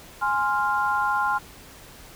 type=chord; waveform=sine; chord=F minor; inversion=first; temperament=equal; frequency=830.6 / 1046.5 / 1396.9 Hz; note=Ab5 / C6 / F6; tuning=0 / 0 / 0 cents; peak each=-25 dBFS; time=0.21-1.39 s; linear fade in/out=20 ms; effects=pink hiss -46 dBFS RMS until 2.15 s